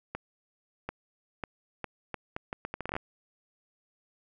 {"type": "accelerating click train", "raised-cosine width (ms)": 0.5, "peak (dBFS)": -19, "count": 16, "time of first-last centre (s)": [0.15, 2.965], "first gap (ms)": 740, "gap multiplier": 0.74, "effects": []}